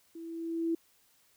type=tone with level ramp; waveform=sine; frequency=331 Hz; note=E4; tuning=7 cents sharp; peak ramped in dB=-42 to -26 dBFS; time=0.15-0.75 s; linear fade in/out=5 ms; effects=white hiss -67 dBFS RMS until 1.36 s